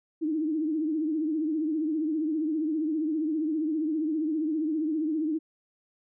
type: tone with vibrato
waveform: sine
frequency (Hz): 311.2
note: D#4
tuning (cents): 0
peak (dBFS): -25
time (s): 0.21-5.39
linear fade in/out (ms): 20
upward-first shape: triangle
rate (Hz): 15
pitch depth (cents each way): 110
effects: none